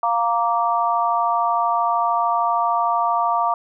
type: chord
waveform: sine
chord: Bb major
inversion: second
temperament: just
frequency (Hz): 699.2 / 932.3 / 1165.4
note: F5 / Bb5 / D6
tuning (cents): +2 / 0 / -14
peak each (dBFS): -21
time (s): 0.03-3.54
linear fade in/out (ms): 2
effects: none